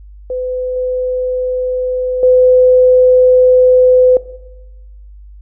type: tone with level steps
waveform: sine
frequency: 506 Hz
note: B4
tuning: 42 cents sharp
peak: -16 / -14 / -5 dBFS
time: 0.3-4.17 s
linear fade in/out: 2 ms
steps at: 0.76 / 2.23 s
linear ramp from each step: 2 ms
effects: noise-tail reverb RT60 1.0 s tail -17 dB re dry + added 50 Hz sine -33 dBFS peak until 5.41 s